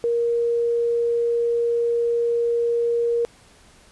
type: tone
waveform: sine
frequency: 470 Hz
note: A#4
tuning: 14 cents sharp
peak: -18 dBFS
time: 0.04-3.25 s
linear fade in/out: 0 ms
effects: pink hiss -52 dBFS RMS until 3.91 s + resampled to 24000 Hz